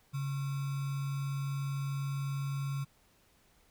sine tone with sample-and-hold, 138.59 Hz, C#3, in tune, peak -32 dBFS, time 0.13-2.85 s, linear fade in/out 20 ms, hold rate 1225 Hz, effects pink hiss -67 dBFS RMS until 3.7 s

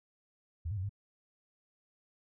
sine tone with pitch steps, 82.4 / 105.3 / 92.4 / 101 Hz, E2 / G#2 / F#2 / G#2, 0 / +24 / -2 / -48 cents, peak -33 dBFS, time 0.65-0.894 s, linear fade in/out 10 ms, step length 61 ms, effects none

